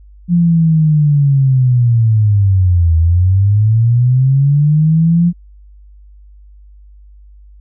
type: linear two-way sweep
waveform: sine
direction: down then up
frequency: 175.6 to 80.3 to 175.6 Hz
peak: -7 dBFS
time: 0.28-5.33 s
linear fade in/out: 50 ms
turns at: 2.97 s
effects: added 50 Hz sine -37 dBFS peak until 7.6 s